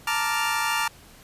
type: chord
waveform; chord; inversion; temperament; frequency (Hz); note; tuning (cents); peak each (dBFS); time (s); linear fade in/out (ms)
25% pulse; Bb major seventh; third; equal; 880 / 932.3 / 1174.7 / 1396.9; A5 / Bb5 / D6 / F6; 0 / 0 / 0 / 0; -25; 0.07-0.88; 5
effects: pink hiss -50 dBFS RMS until 1.23 s + resampled to 32000 Hz